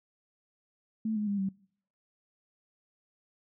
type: tone with pitch steps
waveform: sine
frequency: 219.7 / 210.5 / 201.7 / 193.26 Hz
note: A3 / G#3 / G3 / G3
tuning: -2 / +24 / +50 / -24 cents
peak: -28 dBFS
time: 1.05-1.49 s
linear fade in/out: 5 ms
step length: 110 ms
effects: noise-tail reverb RT60 0.6 s tail -24 dB re dry